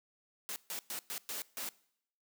white noise bursts at uneven times, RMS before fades -40 dBFS, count 6, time 0.49-0.56 / 0.7-0.79 / 0.9-0.99 / 1.1-1.18 / 1.29-1.42 / 1.57-1.69 s, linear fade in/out 0 ms, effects noise-tail reverb RT60 0.7 s tail -22 dB re dry + high-pass 200 Hz 12 dB/octave

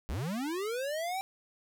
square linear sweep, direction up, 49 to 786 Hz, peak -33 dBFS, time 0.09-1.21 s, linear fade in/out 0 ms, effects none

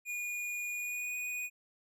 square tone with pitch glide, 2440 to 2473 Hz, D#7 to D#7, -34 to -11 cents, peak -36 dBFS, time 0.05-1.5 s, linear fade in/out 50 ms, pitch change +23 cents, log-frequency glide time 0.71-1.14 s, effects none

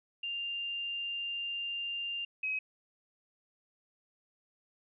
sine tone pair in turn, 2794 / 2541 Hz, F7 / D#7, 0 / +36 cents, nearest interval major second, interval 164 cents, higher first, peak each -34 / -31 dBFS, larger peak second, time 0.23-2.25 / 2.43-2.59 s, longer first, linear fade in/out 5 ms, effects none

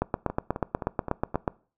two click trains, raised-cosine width 1 ms, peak -17 / -10 dBFS, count 5 / 13, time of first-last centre 0.3-1.344 / 0.02-1.478 s, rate 3.83 / 8.23 Hz, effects noise-tail reverb RT60 0.4 s tail -22 dB re dry

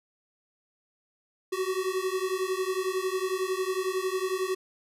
square beating tone pair, 370 / 381 Hz, F#4 / G4, 0 / -49 cents, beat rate 11 Hz, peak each -31 dBFS, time 1.52-4.55 s, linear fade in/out 10 ms, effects resampled to 32000 Hz

